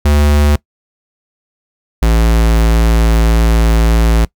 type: tone pair in turn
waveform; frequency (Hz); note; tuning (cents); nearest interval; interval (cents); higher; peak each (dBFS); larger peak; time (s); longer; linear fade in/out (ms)
square; 73.42 / 56.14; D2 / A1; 0 / +36; perfect fourth; 464; first; -8; neither; 0.05-0.56 / 2.02-4.25; second; 5
effects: noise-tail reverb RT60 0.1 s tail -22 dB re dry